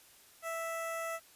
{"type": "tone with notch filter", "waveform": "15% pulse", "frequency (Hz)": 659.3, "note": "E5", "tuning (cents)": 0, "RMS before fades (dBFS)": -38, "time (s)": [0.42, 1.2], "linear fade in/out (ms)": 50, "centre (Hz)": 4100, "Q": 0.72, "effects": ["white hiss -60 dBFS RMS until 1.35 s", "resampled to 32000 Hz"]}